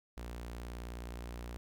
sawtooth tone with notch filter, 59.3 Hz, A#1, 30 cents sharp, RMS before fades -44 dBFS, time 0.17-1.57 s, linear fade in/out 0 ms, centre 140 Hz, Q 1.8, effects 13-bit

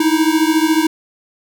square beating tone pair, 311.1 / 325.1 Hz, D#4 / E4, 0 / -24 cents, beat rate 14 Hz, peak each -15 / -16 dBFS, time 0-0.87 s, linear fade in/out 5 ms, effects none

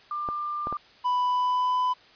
sine tone, 1193 Hz, D6, 27 cents sharp, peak -28 dBFS, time 0.11-0.77 s, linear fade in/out 2 ms
clicks, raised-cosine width 1 ms, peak -19 dBFS, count 3, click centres 0.288 / 0.671 / 0.726 s
triangle tone with pitch glide, 992 to 1002.4 Hz, B5 to B5, +7 to +25 cents, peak -20 dBFS, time 1.04-1.94 s, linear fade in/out 20 ms, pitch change +18 cents, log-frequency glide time 1.25-1.78 s
effects white hiss -54 dBFS RMS until 2.15 s + resampled to 11025 Hz

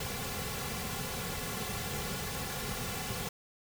pink noise with comb filter, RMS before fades -37 dBFS, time 0-3.29 s, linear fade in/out 5 ms, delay 3.2 ms, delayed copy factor -0.8, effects none

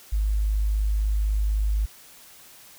sine tone, 51.91 Hz, G#1, in tune, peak -20 dBFS, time 0.12-1.86 s, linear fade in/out 10 ms, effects white hiss -49 dBFS RMS until 2.78 s

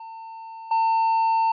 triangle tone with level steps, 900 Hz, A5, 39 cents sharp, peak -34 / -16 dBFS, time 0-1.52 s, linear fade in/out 5 ms, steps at 0.71 s, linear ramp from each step 5 ms, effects resampled to 11025 Hz

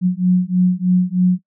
sine beating tone pair, 180 / 183.2 Hz, F#3 / F#3, -47 / -17 cents, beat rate 3.2 Hz, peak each -15 dBFS, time 0.01-1.39 s, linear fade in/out 50 ms, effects noise-tail reverb RT60 0.1 s tail -21 dB re dry

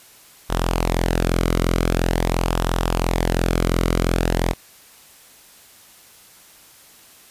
sawtooth tone with flanger, 42.9 Hz, F1, 30 cents flat, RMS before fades -20 dBFS, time 0.49-4.54 s, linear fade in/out 20 ms, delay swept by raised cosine 0.44 to 1.17 ms, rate 0.45 Hz, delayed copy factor -0.5, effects white hiss -48 dBFS RMS until 7.3 s + resampled to 32000 Hz

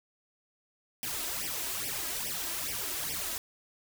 white noise with flanger, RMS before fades -35 dBFS, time 1.03-3.38 s, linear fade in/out 0 ms, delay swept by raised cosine 0.36 to 3.16 ms, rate 2.4 Hz, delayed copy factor +0.95, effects none

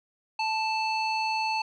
square tone with low-pass filter, 880 Hz, A5, in tune, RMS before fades -28 dBFS, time 0.39-1.62 s, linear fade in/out 5 ms, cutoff 3700 Hz, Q 7.3, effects none

